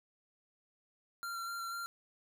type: tone with vibrato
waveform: square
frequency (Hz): 1374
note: F6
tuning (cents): -29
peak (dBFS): -39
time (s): 1.23-1.86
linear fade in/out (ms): 0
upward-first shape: square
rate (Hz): 4.1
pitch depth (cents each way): 12
effects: none